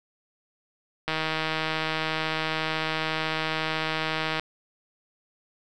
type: click train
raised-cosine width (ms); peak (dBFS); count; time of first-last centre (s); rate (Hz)
0.3; -11; 525; 1.08-4.396; 158
effects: none